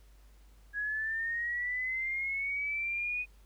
sine linear sweep, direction up, 1656 to 2489 Hz, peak -31 dBFS, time 0.73-3.26 s, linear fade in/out 50 ms, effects added 50 Hz sine -55 dBFS peak until 3.45 s + pink hiss -67 dBFS RMS until 3.45 s

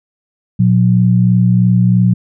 sine tone pair together, 118.5 / 181.55 Hz, A#2 / F#3, +29 / -33 cents, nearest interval perfect fifth, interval 738 cents, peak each -10 dBFS, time 0.59-2.14 s, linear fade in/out 10 ms, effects none

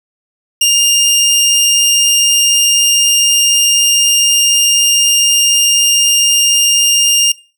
20% pulse tone, 2813 Hz, F7, 12 cents sharp, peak -3 dBFS, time 0.61-7.32 s, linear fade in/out 5 ms, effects noise-tail reverb RT60 0.4 s tail -23 dB re dry

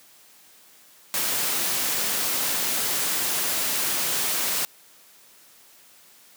white noise, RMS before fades -25 dBFS, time 1.14-4.65 s, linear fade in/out 0 ms, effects white hiss -53 dBFS RMS until 6.36 s + high-pass 150 Hz 12 dB/octave

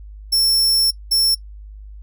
sawtooth tone bursts at uneven times, 5400 Hz, E8, 41 cents sharp, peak -11 dBFS, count 2, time 0.32-0.91 / 1.11-1.35 s, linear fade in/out 10 ms, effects noise-tail reverb RT60 0.1 s tail -24 dB re dry + added 51 Hz sine -34 dBFS peak until 2.02 s

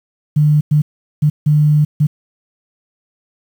sine tone bursts at uneven times, 150 Hz, D3, 37 cents sharp, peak -8 dBFS, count 5, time 0.36-0.61 / 0.71-0.82 / 1.22-1.3 / 1.46-1.85 / 2-2.07 s, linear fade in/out 10 ms, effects 7-bit

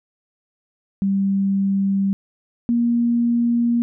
sine tone pair in turn, 196 / 236.5 Hz, G3 / A#3, 0 / +25 cents, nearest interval minor third, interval 325 cents, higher second, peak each -16 / -15 dBFS, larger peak second, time 1.02-2.13 / 2.69-3.82 s, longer second, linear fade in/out 0 ms, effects none

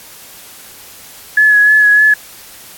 sine tone with vibrato, 1697 Hz, G#6, 37 cents sharp, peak -5 dBFS, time 1.37-2.14 s, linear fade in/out 5 ms, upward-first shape sine, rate 3.3 Hz, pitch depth 25 cents each way, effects white hiss -36 dBFS RMS until 2.77 s + AAC 64 kbps

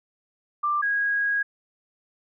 sine tone pair in turn, 1183 / 1645.7 Hz, D6 / G#6, +12 / -16 cents, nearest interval tritone, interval 572 cents, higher second, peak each -21 dBFS, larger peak neither, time 0.63-0.82 / 0.82-1.43 s, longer second, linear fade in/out 10 ms, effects none

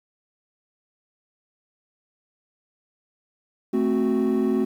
triangle chord, F# diminished, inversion first, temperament equal, 220 / 261.6 / 370 Hz, A3 / C4 / F#4, 0 / 0 / 0 cents, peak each -21 dBFS, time 3.73-4.65 s, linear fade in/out 10 ms, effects tanh soft clip ceiling -11 dBFS + 9-bit

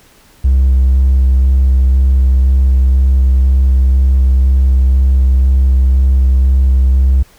triangle tone with vibrato, 65.41 Hz, C2, in tune, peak -3 dBFS, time 0.44-7.23 s, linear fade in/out 10 ms, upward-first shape square, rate 2 Hz, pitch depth 12 cents each way, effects tanh soft clip ceiling -2 dBFS + pink hiss -46 dBFS RMS until 7.38 s

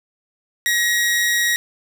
sawtooth tone with amplitude modulation, 1897 Hz, A#6, 30 cents sharp, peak -11 dBFS, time 0.66-1.56 s, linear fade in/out 0 ms, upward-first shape sine, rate 191 Hz, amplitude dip 35%, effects none

